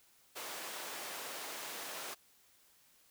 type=high-pass noise; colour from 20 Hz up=pink; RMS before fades=-44 dBFS; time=0.35-2.15 s; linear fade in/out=20 ms; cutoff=510 Hz; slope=12 dB/octave; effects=white hiss -67 dBFS RMS until 3.1 s